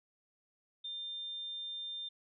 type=tone; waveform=sine; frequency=3600 Hz; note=A7; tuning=39 cents sharp; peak=-39 dBFS; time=0.84-2.09 s; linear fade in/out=10 ms; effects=none